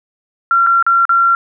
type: tone with dropouts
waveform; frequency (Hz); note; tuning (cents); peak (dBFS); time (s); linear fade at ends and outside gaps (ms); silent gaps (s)
sine; 1370; F6; -34; -8; 0.51-1.35; 1; 0.665-0.67 / 0.826-0.865 / 1.053-1.093
effects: none